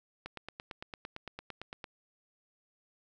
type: click train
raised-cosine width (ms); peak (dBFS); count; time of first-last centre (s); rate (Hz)
0.3; -25; 15; 0.26-1.842; 8.85
effects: none